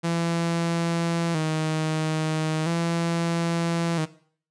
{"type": "tone with vibrato", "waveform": "sawtooth", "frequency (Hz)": 162.6, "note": "E3", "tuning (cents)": -23, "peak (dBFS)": -19, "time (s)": [0.03, 4.06], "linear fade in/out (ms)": 20, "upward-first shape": "square", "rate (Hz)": 0.38, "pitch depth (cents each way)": 60, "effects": ["noise-tail reverb RT60 0.5 s tail -17 dB re dry", "resampled to 22050 Hz"]}